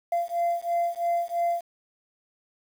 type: beating tone pair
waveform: sine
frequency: 687 / 690 Hz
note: F5 / F5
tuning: -29 / -21 cents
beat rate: 3 Hz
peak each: -25 dBFS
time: 0.12-1.61 s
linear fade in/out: 5 ms
effects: tanh soft clip ceiling -20 dBFS + 8-bit